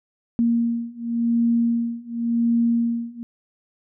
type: beating tone pair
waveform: sine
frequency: 233.2 / 234.11 Hz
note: A#3 / A#3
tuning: +1 / +8 cents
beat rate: 0.91 Hz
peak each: -22 / -21 dBFS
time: 0.39-3.23 s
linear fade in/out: 0 ms
effects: none